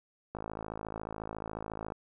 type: click train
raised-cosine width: 1 ms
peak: -24 dBFS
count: 86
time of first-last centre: 0.35-1.921 s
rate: 54.1 Hz
effects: none